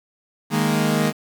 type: chord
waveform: sawtooth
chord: D# suspended fourth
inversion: none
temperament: equal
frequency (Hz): 155.56 / 207.7 / 233.1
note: D#3 / G#3 / A#3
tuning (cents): 0 / 0 / 0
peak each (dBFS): -18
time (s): 0.5-1.13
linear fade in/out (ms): 50
effects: 7-bit